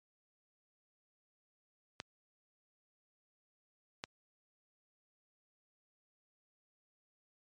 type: clicks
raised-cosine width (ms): 0.2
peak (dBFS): -21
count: 2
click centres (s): 2.001 / 4.039
effects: high-pass 80 Hz 12 dB/octave + MP3 48 kbps